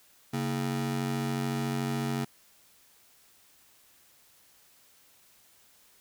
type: ring-modulated tone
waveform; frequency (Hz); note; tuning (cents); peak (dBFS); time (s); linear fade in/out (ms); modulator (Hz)
35% pulse; 185; F#3; 0; -24; 0.33-2.25; 10; 46.9
effects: white hiss -61 dBFS RMS until 6 s